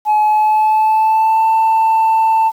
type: tone with pitch glide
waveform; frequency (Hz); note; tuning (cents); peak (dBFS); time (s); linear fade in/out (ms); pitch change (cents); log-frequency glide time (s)
sine; 850 to 889.2; G#5 to A5; +40 to +18; -7; 0.05-2.52; 50; +78; 0.21-1.46
effects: tanh soft clip ceiling -8 dBFS + 7-bit